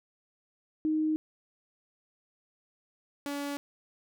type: tone pair in turn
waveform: sine / sawtooth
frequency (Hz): 311.1 / 284.9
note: D#4 / C#4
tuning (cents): 0 / +48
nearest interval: major second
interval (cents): 152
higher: first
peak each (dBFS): -25 / -29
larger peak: first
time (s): 0.85-1.16 / 3.26-3.57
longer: neither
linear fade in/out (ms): 0
effects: none